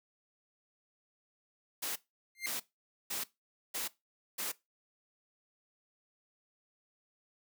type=noise bursts; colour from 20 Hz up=white; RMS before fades=-37 dBFS; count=5; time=1.82-4.52 s; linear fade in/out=10 ms; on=140 ms; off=500 ms
type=tone with exponential growth; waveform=sawtooth; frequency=2100 Hz; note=C7; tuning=6 cents sharp; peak=-28 dBFS; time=2.35-2.46 s; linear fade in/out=1 ms; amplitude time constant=23 ms
effects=noise-tail reverb RT60 0.2 s tail -19 dB re dry + high-pass 200 Hz 12 dB/octave